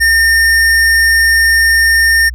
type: tone with sample-and-hold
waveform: sine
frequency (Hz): 1812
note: A#6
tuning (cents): -50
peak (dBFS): -6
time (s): 0-2.3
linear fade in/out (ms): 20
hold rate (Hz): 7350
effects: added 60 Hz sine -21 dBFS peak until 2.34 s + low-pass 12000 Hz 12 dB/octave